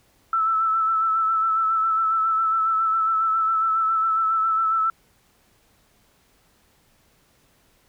sine tone with vibrato, 1318.5 Hz, E6, in tune, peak -18 dBFS, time 0.33-4.9 s, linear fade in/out 2 ms, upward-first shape sine, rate 7.3 Hz, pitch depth 27 cents each way, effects pink hiss -61 dBFS RMS until 7.88 s

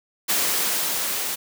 white noise with level ramp, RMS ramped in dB -21 to -27 dBFS, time 0.28-1.36 s, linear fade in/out 20 ms, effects high-pass 200 Hz 12 dB/octave

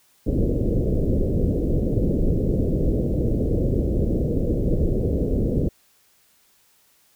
pink low-pass noise, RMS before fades -21 dBFS, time 0.26-5.69 s, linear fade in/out 10 ms, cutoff 530 Hz, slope 48 dB/octave, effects white hiss -60 dBFS RMS until 7.15 s

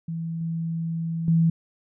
sine tone with level steps, 164.81 Hz, E3, in tune, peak -27 / -25 / -16 dBFS, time 0.08-1.5 s, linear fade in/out 5 ms, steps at 0.41 / 1.28 s, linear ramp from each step 2 ms, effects none

